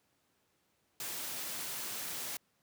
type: noise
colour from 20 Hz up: white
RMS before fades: -40 dBFS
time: 1-2.37 s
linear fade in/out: 2 ms
effects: pink hiss -75 dBFS RMS until 2.62 s + high-pass 100 Hz 12 dB/octave